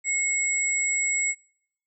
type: tone pair together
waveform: sine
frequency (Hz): 2171 / 7737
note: C#7 / B8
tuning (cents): -37 / -37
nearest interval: octave + minor seventh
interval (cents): 2200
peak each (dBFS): -25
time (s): 0.04-1.35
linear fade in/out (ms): 50
effects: noise-tail reverb RT60 0.7 s tail -24 dB re dry